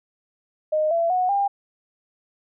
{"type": "tone with pitch steps", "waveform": "sine", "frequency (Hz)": [617, 672.8, 733.7, 800.2], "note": ["D#5", "E5", "F#5", "G5"], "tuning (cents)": [-15, 35, -15, 35], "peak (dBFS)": -18, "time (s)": [0.72, 1.48], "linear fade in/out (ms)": 10, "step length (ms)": 190, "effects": []}